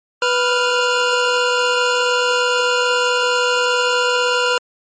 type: tone pair together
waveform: 25% pulse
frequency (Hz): 493.9 / 1397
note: B4 / F6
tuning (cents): 0 / 0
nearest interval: octave + tritone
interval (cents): 1800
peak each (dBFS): -13 / -14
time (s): 0.22-4.58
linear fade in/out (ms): 2
effects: MP3 32 kbps